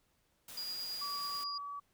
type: noise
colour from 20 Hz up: white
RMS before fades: -49 dBFS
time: 0.48-1.44 s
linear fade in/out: 5 ms
type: tone with tremolo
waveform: sine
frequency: 4858 Hz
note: D#8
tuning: 42 cents flat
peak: -37 dBFS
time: 0.57-1.58 s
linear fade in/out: 5 ms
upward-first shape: triangle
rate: 9.2 Hz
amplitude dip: 30%
type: tone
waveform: sine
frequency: 1142 Hz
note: D6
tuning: 49 cents flat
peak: -40 dBFS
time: 1.01-1.8 s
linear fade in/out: 10 ms
effects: pink hiss -75 dBFS RMS until 1.93 s